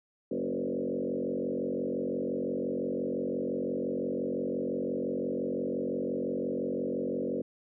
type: tone with frequency modulation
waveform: sine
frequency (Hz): 371.9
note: F#4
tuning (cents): +9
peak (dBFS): -29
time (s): 0.31-7.42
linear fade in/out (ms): 5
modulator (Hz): 45.8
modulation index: 3.7
effects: none